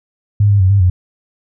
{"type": "tone with pitch steps", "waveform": "sine", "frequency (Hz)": [102.9, 101.1, 93.6, 100, 90.3], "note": ["G#2", "G#2", "F#2", "G2", "F#2"], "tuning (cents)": [-16, -46, 20, 35, -42], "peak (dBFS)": -7, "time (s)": [0.4, 0.9], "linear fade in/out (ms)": 5, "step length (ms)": 100, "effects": []}